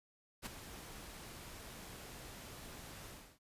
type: noise with ADSR envelope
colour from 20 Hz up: pink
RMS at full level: -41 dBFS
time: 0.42-3.39 s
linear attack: 43 ms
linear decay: 10 ms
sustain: -10 dB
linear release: 300 ms
effects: resampled to 32000 Hz